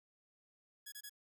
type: tone bursts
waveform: 5% pulse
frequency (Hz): 1677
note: G#6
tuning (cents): +16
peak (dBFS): -36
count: 3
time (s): 0.86-1.096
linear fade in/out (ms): 10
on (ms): 62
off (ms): 25
effects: none